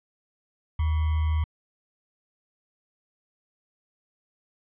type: tone with sample-and-hold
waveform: sine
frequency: 78.4 Hz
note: D#2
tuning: 14 cents sharp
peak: -21 dBFS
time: 0.79-1.44 s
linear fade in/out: 5 ms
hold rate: 1050 Hz
effects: resampled to 8000 Hz